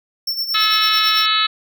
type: tone with tremolo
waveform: square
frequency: 5410 Hz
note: E8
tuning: 44 cents sharp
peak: -18 dBFS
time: 0.27-1.26 s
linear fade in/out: 5 ms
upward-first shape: sine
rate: 9 Hz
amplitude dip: 65%
type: harmonic tone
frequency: 431.9 Hz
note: A4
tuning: 32 cents flat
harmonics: 3 / 4 / 5 / 6 / 7 / 8 / 9 / 10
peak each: -19 / -26 / -27 / -25 / -25 / -25 / -18 / -25 dBFS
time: 0.54-1.47 s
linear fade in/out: 10 ms
effects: none